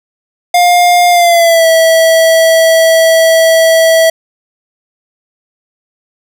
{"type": "tone with pitch glide", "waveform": "square", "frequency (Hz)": [707, 652.1], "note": ["F5", "E5"], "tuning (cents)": [21, -19], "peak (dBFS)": -5, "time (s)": [0.54, 4.1], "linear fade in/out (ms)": 5, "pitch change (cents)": -140, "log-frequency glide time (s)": [1.1, 1.67], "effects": []}